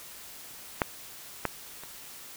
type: clicks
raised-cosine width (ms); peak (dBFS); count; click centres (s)
0.5; -8 / -11 / -28; 3; 0.818 / 1.453 / 1.836
effects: white hiss -46 dBFS RMS until 2.36 s